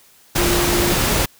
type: tone in noise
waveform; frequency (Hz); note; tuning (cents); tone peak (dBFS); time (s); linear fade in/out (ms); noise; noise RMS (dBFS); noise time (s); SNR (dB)
sine; 349.2; F4; 0; -20; 0.37-0.93; 10; pink; -18; 0.35-1.26; -5
effects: white hiss -51 dBFS RMS until 1.39 s